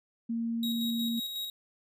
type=tone; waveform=sine; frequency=230.6 Hz; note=A#3; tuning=19 cents flat; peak=-29 dBFS; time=0.29-1.2 s; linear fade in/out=10 ms
type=tone with tremolo; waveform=45% pulse; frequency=3804 Hz; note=A#7; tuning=34 cents sharp; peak=-33 dBFS; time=0.63-1.5 s; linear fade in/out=2 ms; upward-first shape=square; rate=5.5 Hz; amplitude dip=35%
effects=none

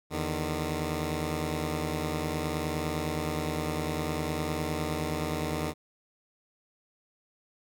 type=tone pair together; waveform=10% pulse; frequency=80.63 / 151.5 Hz; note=E2 / D#3; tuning=-38 / -46 cents; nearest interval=major seventh; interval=1092 cents; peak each=-24 dBFS; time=0.1-5.74 s; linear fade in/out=50 ms; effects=none

